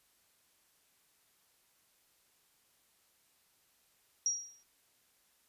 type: tone with exponential decay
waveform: sine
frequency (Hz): 5690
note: F8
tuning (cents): +31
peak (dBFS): -26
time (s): 4.26-4.63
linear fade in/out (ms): 1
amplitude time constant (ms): 79
effects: white hiss -71 dBFS RMS until 5.48 s + resampled to 32000 Hz